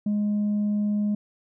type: tone with tanh clipping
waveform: sine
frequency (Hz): 207.8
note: G#3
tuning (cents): +1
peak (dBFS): -22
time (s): 0.06-1.15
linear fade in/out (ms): 5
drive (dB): 1
effects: none